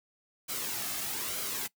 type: noise with flanger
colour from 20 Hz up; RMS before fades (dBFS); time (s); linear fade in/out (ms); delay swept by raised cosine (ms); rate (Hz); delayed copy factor
white; -35; 0.48-1.68; 20; 1.1 to 2.1; 1.1; -0.5
effects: noise-tail reverb RT60 0.1 s tail -21 dB re dry